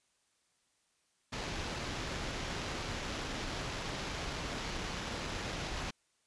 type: noise with sample-and-hold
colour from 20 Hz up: pink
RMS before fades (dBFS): -39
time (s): 1.32-5.91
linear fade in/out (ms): 10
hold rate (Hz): 8820
effects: white hiss -75 dBFS RMS until 6.26 s + resampled to 22050 Hz